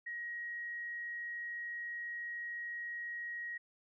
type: tone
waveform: sine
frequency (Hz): 1893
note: A#6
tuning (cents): +26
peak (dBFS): -39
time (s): 0.06-3.58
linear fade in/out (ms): 10
effects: none